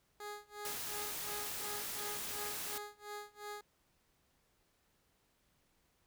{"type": "tone with tremolo", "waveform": "15% pulse", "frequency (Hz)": 415.1, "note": "G#4", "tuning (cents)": -1, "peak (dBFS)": -36, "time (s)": [0.2, 3.61], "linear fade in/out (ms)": 2, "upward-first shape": "sine", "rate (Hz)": 2.8, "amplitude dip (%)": 95}
{"type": "noise", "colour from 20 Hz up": "white", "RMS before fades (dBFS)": -42, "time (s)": [0.65, 2.78], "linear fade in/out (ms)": 2}
{"effects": ["pink hiss -75 dBFS RMS until 6.06 s"]}